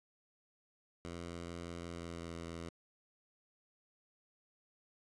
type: tone with pitch glide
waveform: 10% pulse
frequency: 85.7 to 83.89 Hz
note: F2 to E2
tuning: -32 to +31 cents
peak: -35 dBFS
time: 1.05-2.69 s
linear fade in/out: 0 ms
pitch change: -37 cents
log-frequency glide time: 1.82-2.37 s
effects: resampled to 22050 Hz